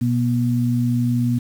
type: tone pair together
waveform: sine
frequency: 122.3 / 241.3 Hz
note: B2 / B3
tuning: -16 / -40 cents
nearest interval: octave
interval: 1176 cents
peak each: -19 dBFS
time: 0.01-1.39 s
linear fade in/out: 10 ms
effects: 7-bit